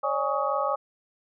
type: tone cluster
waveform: sine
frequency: 549 / 594 / 826 / 1118 / 1260 Hz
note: C#5 / D5 / G#5 / C#6 / D#6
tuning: -17 / +20 / -10 / +14 / +21 cents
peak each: -30 dBFS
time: 0.03-0.76 s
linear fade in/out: 10 ms
effects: none